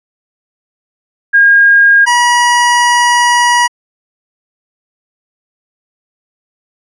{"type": "tone pair in turn", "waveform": ["sine", "25% pulse"], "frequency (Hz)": [1623, 965], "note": ["G#6", "B5"], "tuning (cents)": [-40, -40], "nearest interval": "major sixth", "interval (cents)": 900, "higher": "first", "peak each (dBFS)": -3, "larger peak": "neither", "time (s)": [[1.33, 2.06], [2.06, 3.68]], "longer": "second", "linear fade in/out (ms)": 20, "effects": ["resampled to 22050 Hz"]}